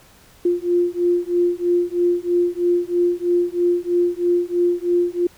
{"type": "beating tone pair", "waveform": "sine", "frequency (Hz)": [349.2, 352.3], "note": ["F4", "F4"], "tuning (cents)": [0, 15], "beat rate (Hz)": 3.1, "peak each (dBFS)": -19, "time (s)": [0.45, 5.27], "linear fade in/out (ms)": 5, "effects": ["pink hiss -50 dBFS RMS until 5.37 s"]}